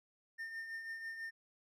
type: tone with tremolo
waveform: triangle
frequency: 1813 Hz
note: A#6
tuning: 49 cents flat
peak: -38 dBFS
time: 0.38-1.31 s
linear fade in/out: 20 ms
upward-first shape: triangle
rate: 6.1 Hz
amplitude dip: 55%
effects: none